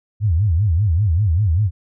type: tone with vibrato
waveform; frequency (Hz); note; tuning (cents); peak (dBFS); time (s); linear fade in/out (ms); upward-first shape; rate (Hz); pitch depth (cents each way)
sine; 92.5; F#2; 0; -13; 0.2-1.71; 50; sine; 5.1; 290
effects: none